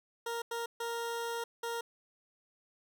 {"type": "tone bursts at uneven times", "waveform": "20% pulse", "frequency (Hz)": 466.2, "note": "A#4", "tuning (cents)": 0, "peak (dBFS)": -30, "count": 4, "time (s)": [[0.26, 0.42], [0.51, 0.66], [0.8, 1.44], [1.63, 1.81]], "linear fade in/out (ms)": 5, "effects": []}